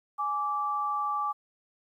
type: tone pair together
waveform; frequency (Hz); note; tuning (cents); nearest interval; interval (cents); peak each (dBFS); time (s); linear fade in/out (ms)
sine; 833.5 / 1166; G#5 / D6; +6 / -13; tritone; 581; -33 / -28; 0.18-1.33; 20
effects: 11-bit